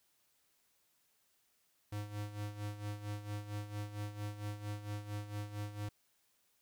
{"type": "tone with tremolo", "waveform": "square", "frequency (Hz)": 103.83, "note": "G#2", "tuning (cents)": 0, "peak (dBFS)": -38, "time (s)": [1.92, 5.89], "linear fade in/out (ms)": 5, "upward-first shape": "sine", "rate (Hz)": 4.4, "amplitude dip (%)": 70, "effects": ["white hiss -75 dBFS RMS until 6.61 s"]}